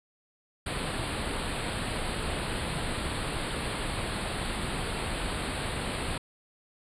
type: band-stop noise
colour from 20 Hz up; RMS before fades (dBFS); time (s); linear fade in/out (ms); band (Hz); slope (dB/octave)
pink; -32; 0.66-6.18; 5; 4600 to 8100; 96
effects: resampled to 22050 Hz